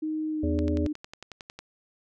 sine tone with pitch glide, 311.1 to 301.7 Hz, D#4 to D4, 0 to +47 cents, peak -27 dBFS, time 0.02-0.93 s, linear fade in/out 10 ms, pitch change -53 cents, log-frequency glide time 0.3-0.54 s
harmonic tone, 82.41 Hz, E2, in tune, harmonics 1 / 3 / 5 / 7, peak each -27 / -32 / -34 / -35 dBFS, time 0.43-0.87 s, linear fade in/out 5 ms
click train, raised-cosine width 0.2 ms, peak -23 dBFS, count 12, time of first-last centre 0.59-1.59 s, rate 11 Hz
effects none

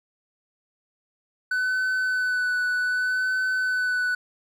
triangle tone with vibrato, 1500 Hz, F#6, 23 cents sharp, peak -20 dBFS, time 1.51-4.15 s, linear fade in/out 5 ms, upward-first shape sine, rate 0.65 Hz, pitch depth 18 cents each way, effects none

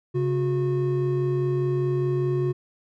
triangle tone pair together, 135.97 / 363 Hz, C#3 / F#4, -33 / -33 cents, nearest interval octave + perfect fourth, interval 1700 cents, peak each -22 dBFS, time 0.14-2.53 s, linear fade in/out 20 ms, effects none

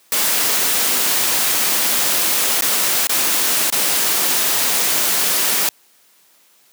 white noise with dropouts, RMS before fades -17 dBFS, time 0.12-5.69 s, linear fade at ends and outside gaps 2 ms, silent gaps 2.61-2.621 / 3.071-3.094 / 3.702-3.724 s, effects white hiss -54 dBFS RMS until 6.72 s + high-pass 200 Hz 12 dB/octave

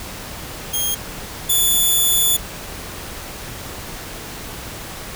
5% pulse tone pair in turn, 3235 / 3468 Hz, G#7 / A7, -46 / -26 cents, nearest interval minor second, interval 120 cents, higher second, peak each -10 / -6 dBFS, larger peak second, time 0.73-0.95 / 1.49-2.37 s, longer second, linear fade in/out 10 ms, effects pink hiss -32 dBFS RMS until 5.15 s

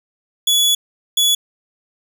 sawtooth tone bursts at uneven times, 3400 Hz, G#7, 40 cents sharp, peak -9 dBFS, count 2, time 0.47-0.75 / 1.17-1.35 s, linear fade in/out 5 ms, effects none

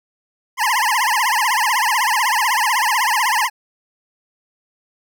25% pulse tone with vibrato, 943 Hz, A#5, 20 cents sharp, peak -11 dBFS, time 0.57-3.5 s, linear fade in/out 50 ms, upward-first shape triangle, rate 16 Hz, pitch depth 250 cents each way, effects none

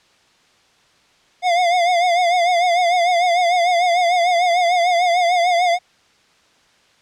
square tone with vibrato, 705 Hz, F5, 16 cents sharp, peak -14 dBFS, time 1.42-5.79 s, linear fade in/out 50 ms, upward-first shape triangle, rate 6.7 Hz, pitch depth 84 cents each way, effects white hiss -55 dBFS RMS until 7.01 s + low-pass 5000 Hz 12 dB/octave

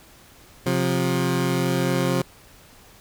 20% pulse tone pair together, 133.05 / 177.6 Hz, C3 / F3, +29 / +29 cents, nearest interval perfect fourth, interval 500 cents, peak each -18 dBFS, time 0.66-2.22 s, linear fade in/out 5 ms, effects pink hiss -50 dBFS RMS until 3 s

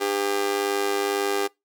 sawtooth tone with amplitude modulation, 400 Hz, G4, 35 cents sharp, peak -15 dBFS, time 0-1.48 s, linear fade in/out 20 ms, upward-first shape sine, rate 102 Hz, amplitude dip 80%, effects noise-tail reverb RT60 0.2 s tail -24 dB re dry

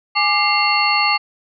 sine tone cluster, 833 / 1184 / 2104 / 2746 / 4391 Hz, G#5 / D6 / C7 / F7 / C#8, +5 / +14 / +9 / -30 / -17 cents, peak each -20 dBFS, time 0.15-1.18 s, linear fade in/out 20 ms, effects none

